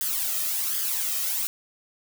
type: noise with flanger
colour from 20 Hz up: blue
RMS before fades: -27 dBFS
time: 0.01-1.47 s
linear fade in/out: 0 ms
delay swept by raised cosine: 0.61 to 1.61 ms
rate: 1.3 Hz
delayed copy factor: +0.65
effects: none